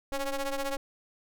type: ring-modulated tone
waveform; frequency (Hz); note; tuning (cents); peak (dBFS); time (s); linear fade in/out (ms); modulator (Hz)
sawtooth; 276.7; C#4; -3; -23; 0.12-0.77; 2; 269
effects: none